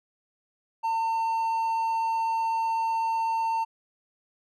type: tone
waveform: triangle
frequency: 904 Hz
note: A5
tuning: 47 cents sharp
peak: -22 dBFS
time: 0.83-3.65 s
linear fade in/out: 20 ms
effects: none